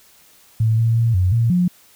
sine tone with pitch steps, 111.4 / 114.3 / 115.6 / 91.5 / 116 / 178.5 Hz, A2 / A#2 / A#2 / F#2 / A#2 / F3, +22 / -34 / -14 / -19 / -8 / +38 cents, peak -13 dBFS, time 0.6-1.68 s, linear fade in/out 5 ms, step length 180 ms, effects white hiss -51 dBFS RMS until 1.95 s

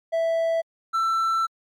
triangle tone pair in turn, 659.3 / 1335.5 Hz, E5 / E6, 0 / +22 cents, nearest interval octave, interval 1222 cents, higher second, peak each -18 dBFS, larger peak neither, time 0.12-0.62 / 0.93-1.47 s, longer second, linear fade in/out 20 ms, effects MP3 96 kbps

